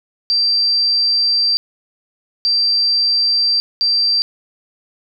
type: tone bursts at uneven times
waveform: sine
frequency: 4699 Hz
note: D8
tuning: in tune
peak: -12 dBFS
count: 3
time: 0.3-1.57 / 2.45-3.6 / 3.81-4.22 s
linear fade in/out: 0 ms
effects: 9-bit